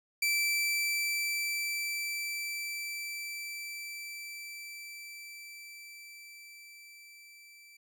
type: tone with level ramp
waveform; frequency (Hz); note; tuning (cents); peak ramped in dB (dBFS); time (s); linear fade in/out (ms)
sawtooth; 2330; D7; -14; -23 to -50; 0.22-7.77; 5
effects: none